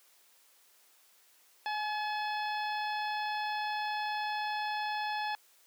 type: harmonic tone with a mistuned harmonic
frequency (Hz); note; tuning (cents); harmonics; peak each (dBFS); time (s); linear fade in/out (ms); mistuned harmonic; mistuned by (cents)
855; A5; -50; 1 / 2 / 3 / 4 / 5 / 6; -33 / -39 / -43 / -45 / -47 / -49; 1.66-5.35; 0; 1; -23
effects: white hiss -64 dBFS RMS until 5.66 s + high-pass 400 Hz 12 dB/octave